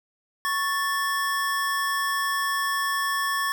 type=tone pair together; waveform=square; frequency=1108.7 / 1760 Hz; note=C#6 / A6; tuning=0 / 0 cents; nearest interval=minor sixth; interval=800 cents; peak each=-27 dBFS; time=0.45-3.52 s; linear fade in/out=0 ms; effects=none